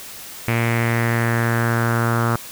sawtooth tone with low-pass filter sweep, 116.54 Hz, A#2, in tune, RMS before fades -19 dBFS, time 0.48-2.36 s, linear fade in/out 0 ms, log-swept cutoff 2300 to 1300 Hz, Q 4.1, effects white hiss -36 dBFS RMS until 2.51 s

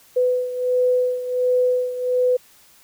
sine beating tone pair, 500 / 501.4 Hz, B4 / B4, +21 / +26 cents, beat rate 1.4 Hz, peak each -18 / -23 dBFS, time 0.16-2.37 s, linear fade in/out 10 ms, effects white hiss -52 dBFS RMS until 2.83 s

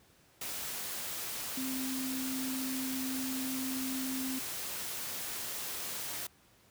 sine tone in noise, 261.6 Hz, C4, in tune, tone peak -35 dBFS, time 1.57-4.39 s, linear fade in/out 5 ms, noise white, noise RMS -39 dBFS, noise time 0.41-6.27 s, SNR +1 dB, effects pink hiss -64 dBFS RMS until 6.7 s + high-pass 60 Hz 12 dB/octave

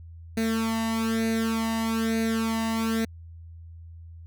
sawtooth tone with flanger, 224.9 Hz, A3, 38 cents sharp, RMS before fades -26 dBFS, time 0.37-3.05 s, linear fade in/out 5 ms, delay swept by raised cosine 0.47 to 1.05 ms, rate 1.1 Hz, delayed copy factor +0.8, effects added 83 Hz sine -41 dBFS peak until 4.26 s

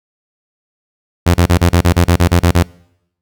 sawtooth tone bursts, 87 Hz, F2, 6 cents flat, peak -3 dBFS, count 12, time 1.26-2.631 s, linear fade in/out 10 ms, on 84 ms, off 33 ms, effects noise-tail reverb RT60 0.8 s tail -25 dB re dry

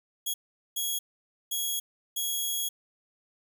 10% pulse tone bursts at uneven times, 3322 Hz, G#7, in tune, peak -20 dBFS, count 4, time 0.26-0.34 / 0.76-0.99 / 1.51-1.8 / 2.16-2.69 s, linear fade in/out 10 ms, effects none

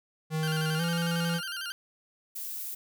square tone with pitch glide, 157.4 to 168.7 Hz, D#3 to E3, +20 to +40 cents, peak -28 dBFS, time 0.3-1.41 s, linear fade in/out 50 ms, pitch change +120 cents, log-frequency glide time 0.77-0.82 s
20% pulse tone with vibrato, 1480 Hz, F#6, in tune, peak -29 dBFS, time 0.43-1.72 s, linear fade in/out 0 ms, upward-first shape square, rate 11 Hz, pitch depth 87 cents each way
violet noise, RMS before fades -37 dBFS, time 2.35-2.75 s, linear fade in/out 10 ms
effects none

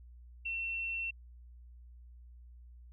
sine tone, 2705 Hz, E7, 44 cents sharp, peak -34 dBFS, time 0.45-1.11 s, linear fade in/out 10 ms, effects added 60 Hz sine -51 dBFS peak until 2.92 s

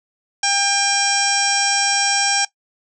harmonic tone, 799 Hz, G5, 33 cents sharp, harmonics 1 / 2 / 3 / 4 / 5 / 6 / 7 / 8 / 9 / 10, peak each -22 / -24 / -25 / -26 / -32 / -30 / -20 / -29 / -29 / -28 dBFS, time 0.43-2.45 s, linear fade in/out 5 ms, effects noise-tail reverb RT60 0.1 s tail -18 dB re dry

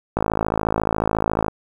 click train, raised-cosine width 1 ms, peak -5 dBFS, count 72, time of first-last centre 0.17-1.482 s, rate 54.1 Hz, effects 7-bit

